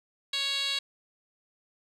10% pulse tone with band-pass filter, 554.4 Hz, C#5, in tune, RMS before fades -30 dBFS, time 0.33-0.79 s, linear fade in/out 5 ms, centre 4200 Hz, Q 4.4, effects none

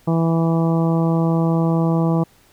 harmonic tone, 164.81 Hz, E3, in tune, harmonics 1 / 2 / 3 / 4 / 5 / 6 / 7, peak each -16 / -22 / -26 / -28 / -30 / -32 / -33 dBFS, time 0.07-2.24 s, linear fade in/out 10 ms, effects pink hiss -54 dBFS RMS until 2.52 s

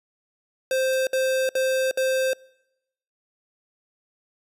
square tone bursts, 523.3 Hz, C5, in tune, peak -21 dBFS, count 4, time 0.71-2.333 s, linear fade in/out 2 ms, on 360 ms, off 61 ms
violet noise with exponential decay, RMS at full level -32 dBFS, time 0.93-1.02 s, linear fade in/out 0 ms, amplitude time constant 18 ms
effects noise-tail reverb RT60 0.9 s tail -26 dB re dry + resampled to 32000 Hz

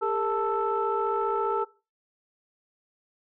sine tone cluster, 403.4 / 458.2 / 883 / 1321 Hz, G4 / A#4 / A5 / E6, +50 / -30 / +6 / +3 cents, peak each -29 dBFS, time 0.01-1.65 s, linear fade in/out 20 ms, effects noise-tail reverb RT60 0.3 s tail -20 dB re dry + tanh soft clip ceiling -15 dBFS

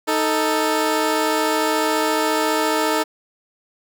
15% pulse tone pair together, 312.3 / 441.3 Hz, D#4 / A4, +7 / +5 cents, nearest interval tritone, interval 598 cents, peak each -14 dBFS, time 0.07-3.04 s, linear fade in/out 20 ms, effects none

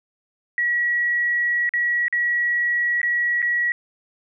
sine tone with dropouts, 1922 Hz, B6, 48 cents flat, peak -18 dBFS, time 0.58-3.72 s, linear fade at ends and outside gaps 1 ms, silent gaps 1.692-1.737 / 2.082-2.126 / 3.016-3.031 / 3.419-3.426 s, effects none

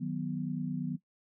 sine chord, B major, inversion first, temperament equal, 155.56 / 185 / 246.9 Hz, D#3 / F#3 / B3, 0 / 0 / 0 cents, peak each -36 / -36 / -36 dBFS, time 0-0.97 s, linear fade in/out 20 ms, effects noise-tail reverb RT60 0.1 s tail -17 dB re dry

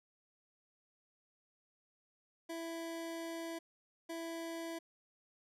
25% pulse tone bursts at uneven times, 331.4 Hz, E4, 9 cents sharp, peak -37 dBFS, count 2, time 2.49-3.59 / 4.09-4.79 s, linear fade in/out 10 ms, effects resampled to 32000 Hz

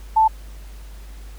sine tone, 880 Hz, A5, in tune, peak -11 dBFS, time 0.16-0.28 s, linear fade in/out 10 ms, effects added 50 Hz sine -35 dBFS peak until 1.38 s + pink hiss -49 dBFS RMS until 1.38 s

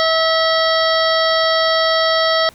harmonic tone with a mistuned harmonic, 648 Hz, E5, 30 cents flat, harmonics 1 / 2 / 3 / 5 / 6 / 7 / 8, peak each -16 / -19 / -21 / -23 / -24 / -24 / -25 dBFS, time 0-2.49 s, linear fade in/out 0 ms, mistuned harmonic 8, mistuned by +64 cents, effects pink hiss -46 dBFS RMS until 2.54 s

